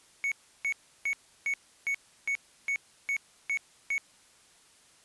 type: tone bursts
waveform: triangle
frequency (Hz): 2220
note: C#7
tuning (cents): +2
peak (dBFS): -25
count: 10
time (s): 0.24-3.98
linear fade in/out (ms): 0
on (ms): 77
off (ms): 330
effects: white hiss -60 dBFS RMS until 5.04 s + resampled to 24000 Hz